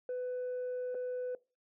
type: tone with dropouts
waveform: sine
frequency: 500 Hz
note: B4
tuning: 21 cents sharp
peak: -32 dBFS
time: 0.09-1.35 s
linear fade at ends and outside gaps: 2 ms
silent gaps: 0.946-0.95 s
effects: noise-tail reverb RT60 0.3 s tail -22 dB re dry + tanh soft clip ceiling -33 dBFS